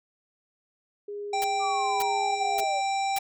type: tone with tremolo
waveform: sine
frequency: 410 Hz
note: G#4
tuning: 22 cents flat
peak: -32 dBFS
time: 1.08-2.64 s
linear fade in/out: 5 ms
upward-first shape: sine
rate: 1.3 Hz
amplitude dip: 30%
type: harmonic tone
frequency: 784 Hz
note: G5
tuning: in tune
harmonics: 1 / 3 / 5 / 7 / 9 / 10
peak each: -25 / -35 / -39 / -42 / -44 / -45 dBFS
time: 1.33-3.19 s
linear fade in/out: 5 ms
type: noise bursts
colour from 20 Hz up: white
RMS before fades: -33 dBFS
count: 4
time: 1.42-3.184 s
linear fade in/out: 0 ms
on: 21 ms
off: 560 ms
type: linear sweep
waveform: sine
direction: down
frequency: 1196 to 553 Hz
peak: -31 dBFS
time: 1.59-2.82 s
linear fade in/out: 50 ms
effects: none